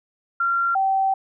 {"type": "tone pair in turn", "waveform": "sine", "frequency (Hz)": [1377, 772.8], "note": ["F6", "G5"], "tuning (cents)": [-25, -25], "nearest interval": "minor seventh", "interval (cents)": 1000, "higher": "first", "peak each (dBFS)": [-18, -17], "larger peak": "second", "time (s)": [[0.4, 0.75], [0.75, 1.14]], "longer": "second", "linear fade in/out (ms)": 5, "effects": []}